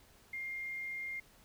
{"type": "tone with quantisation", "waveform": "sine", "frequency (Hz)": 2116, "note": "C7", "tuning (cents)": 19, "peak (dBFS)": -38, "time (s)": [0.33, 1.2], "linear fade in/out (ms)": 5, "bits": 11, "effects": ["pink hiss -63 dBFS RMS until 1.44 s"]}